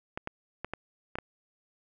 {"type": "clicks", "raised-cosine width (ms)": 0.5, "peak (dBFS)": -19, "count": 6, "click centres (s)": [0.175, 0.274, 0.646, 0.736, 1.155, 1.186], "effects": []}